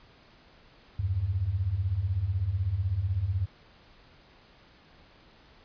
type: beating tone pair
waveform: sine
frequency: 82.41 / 98.41 Hz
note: E2 / G2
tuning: 0 / +7 cents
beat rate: 16 Hz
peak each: -31 / -27 dBFS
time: 0.99-3.46 s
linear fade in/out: 5 ms
effects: pink hiss -57 dBFS RMS until 5.64 s + resampled to 11025 Hz